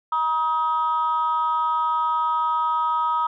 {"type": "tone pair together", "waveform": "sine", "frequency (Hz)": [954, 1263.9], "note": ["A#5", "D#6"], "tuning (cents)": [40, 27], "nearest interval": "perfect fourth", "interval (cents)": 487, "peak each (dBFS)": -21, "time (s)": [0.12, 3.27], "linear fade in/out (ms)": 5, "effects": ["tanh soft clip ceiling -14 dBFS"]}